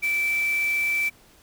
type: tone in noise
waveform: sine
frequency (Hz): 2326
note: D7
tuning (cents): -17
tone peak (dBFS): -21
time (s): 0.02-1.1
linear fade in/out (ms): 20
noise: white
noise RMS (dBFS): -39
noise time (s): 0.02-1.1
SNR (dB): +15
effects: pink hiss -55 dBFS RMS until 1.42 s